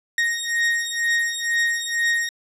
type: beating tone pair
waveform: 40% pulse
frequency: 1864.7 / 1866.8 Hz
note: A#6 / A#6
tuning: 0 / +2 cents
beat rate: 2.1 Hz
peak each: -22 dBFS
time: 0.18-2.29 s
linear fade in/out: 2 ms
effects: low-pass 10000 Hz 12 dB/octave